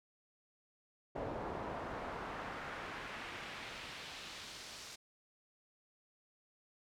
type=noise with band-pass filter sweep; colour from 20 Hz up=brown; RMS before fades=-45 dBFS; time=1.15-4.96 s; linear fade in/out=10 ms; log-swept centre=620 to 5900 Hz; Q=1.1; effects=none